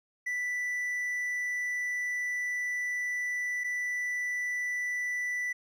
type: tone pair in turn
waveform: triangle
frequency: 1975.5 / 1975.5 Hz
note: B6 / B6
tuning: 0 / 0 cents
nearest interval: unison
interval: 0 cents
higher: neither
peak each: -28 dBFS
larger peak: neither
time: 0.26-3.64 / 3.64-5.53 s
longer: first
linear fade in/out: 10 ms
effects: none